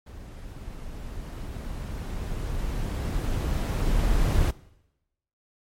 brown noise with level ramp, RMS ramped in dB -41 to -21 dBFS, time 0.06-4.51 s, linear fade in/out 10 ms, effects noise-tail reverb RT60 0.9 s tail -20 dB re dry + MP3 64 kbps

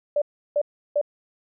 sine tone bursts, 585 Hz, D5, 7 cents flat, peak -18 dBFS, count 3, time 0.16-1.014 s, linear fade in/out 5 ms, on 58 ms, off 340 ms, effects none

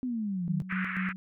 sine exponential sweep, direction down, 260 to 145.9 Hz, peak -29 dBFS, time 0.03-0.62 s, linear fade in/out 0 ms
sine tone with tremolo, 186.3 Hz, F#3, 12 cents sharp, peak -29 dBFS, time 0.48-1.16 s, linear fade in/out 0 ms, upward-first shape square, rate 4.1 Hz, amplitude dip 65%
pink band-pass noise, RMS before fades -35 dBFS, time 0.69-1.13 s, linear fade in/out 20 ms, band 1300 to 2300 Hz, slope 48 dB/octave
effects none

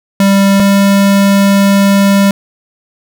square tone pair in turn, 197.1 / 198.24 Hz, G3 / G3, +10 / +20 cents, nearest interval unison, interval 10 cents, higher second, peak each -6 dBFS, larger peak neither, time 0.2-0.6 / 0.6-2.31 s, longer second, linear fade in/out 2 ms, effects none

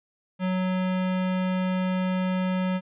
square tone, 185 Hz, F#3, in tune, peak -24 dBFS, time 0.39-2.81 s, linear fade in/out 50 ms, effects resampled to 8000 Hz

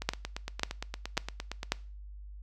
two click trains, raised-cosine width 0.2 ms, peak -9 / -18 dBFS, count 4 / 15, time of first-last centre 0.09-1.72 / 0.02-1.631 s, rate 1.84 / 8.69 Hz, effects noise-tail reverb RT60 0.4 s tail -22 dB re dry + added 50 Hz sine -43 dBFS peak until 2.42 s

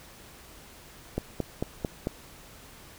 click train, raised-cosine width 2 ms, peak -14 dBFS, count 5, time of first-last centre 1.18-2.071 s, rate 4.49 Hz, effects pink hiss -50 dBFS RMS until 2.98 s

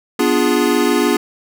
square chord, B diminished seventh, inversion none, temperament equal, 246.9 / 293.7 / 349.2 / 415.3 Hz, B3 / D4 / F4 / Ab4, 0 / 0 / 0 / 0 cents, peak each -19 dBFS, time 0.19-1.17 s, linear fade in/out 5 ms, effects none

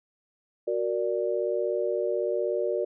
sine chord, Gb augmented, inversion none, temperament equal, 370 / 466.2 / 587.3 Hz, Gb4 / Bb4 / D5, 0 / 0 / 0 cents, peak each -29 dBFS, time 0.67-2.85 s, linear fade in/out 10 ms, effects none

